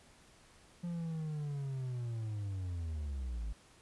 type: linear sweep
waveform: triangle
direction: down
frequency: 175.4 to 51 Hz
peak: -34 dBFS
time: 0.83-3.53 s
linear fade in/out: 10 ms
effects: pink hiss -62 dBFS RMS until 3.81 s + resampled to 24000 Hz